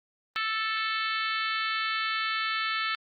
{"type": "harmonic tone", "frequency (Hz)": 440, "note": "A4", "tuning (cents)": 0, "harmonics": [3, 4, 5, 6, 7, 8, 9, 10], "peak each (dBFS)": [-31, -33, -35, -37, -38, -39, -40, -41], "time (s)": [0.36, 2.95], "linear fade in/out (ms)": 0, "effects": ["Opus 32 kbps"]}